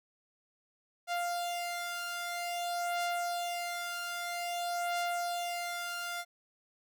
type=beating tone pair; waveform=sawtooth; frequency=698 / 698.51 Hz; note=F5 / F5; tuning=-1 / 0 cents; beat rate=0.51 Hz; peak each=-31 / -35 dBFS; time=1.07-6.25 s; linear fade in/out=50 ms; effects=none